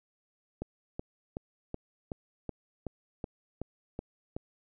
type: click train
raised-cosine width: 2 ms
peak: -22 dBFS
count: 11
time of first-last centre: 0.62-4.365 s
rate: 2.67 Hz
effects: none